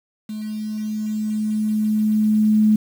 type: tone with level ramp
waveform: sine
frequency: 214.5 Hz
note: A3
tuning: 44 cents flat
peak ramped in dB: -26 to -11 dBFS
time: 0.29-2.76 s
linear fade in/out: 5 ms
effects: 7-bit